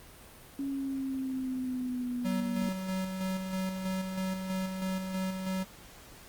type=exponential sweep; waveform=sine; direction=down; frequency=277.2 to 235.6 Hz; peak=-31 dBFS; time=0.59-2.69 s; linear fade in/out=2 ms
type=tone with tremolo; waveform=square; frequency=188.3 Hz; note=F#3; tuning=31 cents sharp; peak=-31 dBFS; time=2.24-5.65 s; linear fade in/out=20 ms; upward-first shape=square; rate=3.1 Hz; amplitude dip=40%
effects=pink hiss -52 dBFS RMS until 6.28 s + Opus 32 kbps